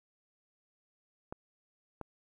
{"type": "clicks", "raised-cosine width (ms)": 1, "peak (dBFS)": -26, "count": 2, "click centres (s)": [1.325, 2.013], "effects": ["11-bit"]}